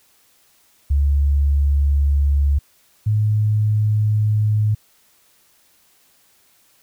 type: tone pair in turn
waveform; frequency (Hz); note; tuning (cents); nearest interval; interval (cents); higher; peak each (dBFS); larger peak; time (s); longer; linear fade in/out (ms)
sine; 70.9 / 106.6; C#2 / G#2; +40 / +46; perfect fifth; 706; second; -13 / -14; first; 0.9-2.59 / 3.06-4.75; neither; 10
effects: white hiss -57 dBFS RMS until 6.82 s